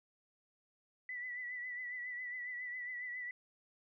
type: tone with vibrato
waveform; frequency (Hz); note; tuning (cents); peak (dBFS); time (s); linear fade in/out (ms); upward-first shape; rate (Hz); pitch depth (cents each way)
sine; 1975.5; B6; 0; -40; 1.09-3.31; 2; triangle; 7.3; 50
effects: none